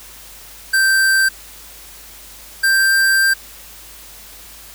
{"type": "tone pair in turn", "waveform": "square", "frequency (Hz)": [1564, 1575.8], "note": ["G6", "G6"], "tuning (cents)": [-4, 9], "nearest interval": "unison", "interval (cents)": 13, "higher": "second", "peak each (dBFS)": [-12, -12], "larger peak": "neither", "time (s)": [[0.73, 1.29], [2.63, 3.34]], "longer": "second", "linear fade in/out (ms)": 10, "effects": ["added 50 Hz sine -46 dBFS peak until 4.74 s", "white hiss -39 dBFS RMS until 4.74 s"]}